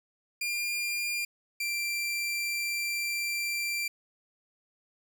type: tone pair in turn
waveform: sawtooth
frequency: 2401 / 2358 Hz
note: D7 / D7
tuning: +38 / +6 cents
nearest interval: unison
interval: 32 cents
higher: first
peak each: -26 dBFS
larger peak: neither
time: 0.41-1.25 / 1.6-3.88 s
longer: second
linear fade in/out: 5 ms
effects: none